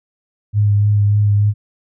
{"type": "tone with vibrato", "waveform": "sine", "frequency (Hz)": 103.3, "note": "G#2", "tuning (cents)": -9, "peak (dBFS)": -10, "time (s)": [0.53, 1.54], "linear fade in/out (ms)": 50, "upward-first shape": "sine", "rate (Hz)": 3.4, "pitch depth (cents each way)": 17, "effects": []}